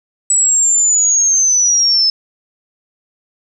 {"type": "linear sweep", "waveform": "sine", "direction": "down", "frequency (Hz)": [7900, 5200], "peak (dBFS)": -9, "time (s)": [0.3, 2.1], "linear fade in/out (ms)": 2, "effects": []}